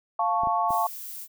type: chord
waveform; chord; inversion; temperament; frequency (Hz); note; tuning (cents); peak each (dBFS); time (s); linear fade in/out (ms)
sine; F augmented; none; equal; 698.5 / 880 / 1108.7; F5 / A5 / C#6; 0 / 0 / 0; -26; 0.19-0.87; 5
type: clicks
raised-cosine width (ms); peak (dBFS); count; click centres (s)
3; -26; 3; 0.435 / 0.472 / 0.706
type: noise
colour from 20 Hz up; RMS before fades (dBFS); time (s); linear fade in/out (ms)
violet; -38; 0.68-1.28; 50
effects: none